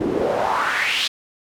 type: noise with band-pass filter sweep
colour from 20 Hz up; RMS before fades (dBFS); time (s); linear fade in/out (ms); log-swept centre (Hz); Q
pink; -21; 0-1.08; 10; 270 to 3700; 3.3
effects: none